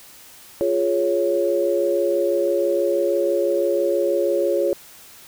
sine chord, Db major, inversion first, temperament equal, 349.2 / 415.3 / 554.4 Hz, F4 / Ab4 / Db5, 0 / 0 / 0 cents, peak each -22 / -23 / -20 dBFS, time 0.61-4.73 s, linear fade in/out 0 ms, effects white hiss -45 dBFS RMS until 5.27 s

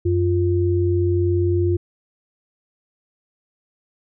sine tone pair together, 92.33 / 349.2 Hz, F#2 / F4, -3 / 0 cents, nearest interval octave + major seventh, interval 2303 cents, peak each -18 / -19 dBFS, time 0.05-1.77 s, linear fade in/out 10 ms, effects none

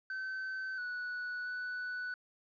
triangle tone with pitch steps, 1535 / 1475 / 1486 Hz, G6 / F#6 / F#6, -37 / -6 / +7 cents, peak -35 dBFS, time 0.1-2.14 s, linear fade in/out 2 ms, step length 680 ms, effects resampled to 11025 Hz + 12-bit

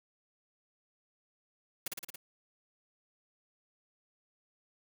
white noise with echo, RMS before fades -36 dBFS, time 1.86-1.88 s, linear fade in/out 5 ms, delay 56 ms, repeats 5, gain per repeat -2 dB, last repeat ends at 2.16 s, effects none

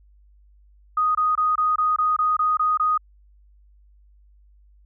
sine tone bursts, 1244.5 Hz, D#6, in tune, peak -17 dBFS, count 10, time 0.97-2.977 s, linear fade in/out 5 ms, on 180 ms, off 23 ms, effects added 50 Hz sine -51 dBFS peak until 4.85 s

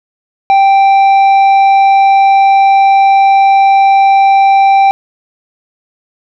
sine tone with tanh clipping, 784 Hz, G5, in tune, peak -5 dBFS, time 0.5-4.91 s, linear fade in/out 0 ms, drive 7 dB, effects none

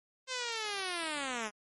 5% pulse linear sweep, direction down, 525 to 203 Hz, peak -23 dBFS, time 0.27-1.51 s, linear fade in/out 50 ms, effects MP3 48 kbps

